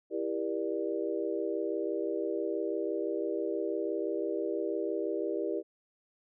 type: chord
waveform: sine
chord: E half-diminished seventh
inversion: none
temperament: just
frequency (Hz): 329.6 / 395.6 / 474.7 / 593.3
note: E4 / G4 / Bb4 / D5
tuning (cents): 0 / +16 / +31 / +18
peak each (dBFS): -35 / -34 / -36 / -38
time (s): 0.1-5.63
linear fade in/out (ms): 50
effects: none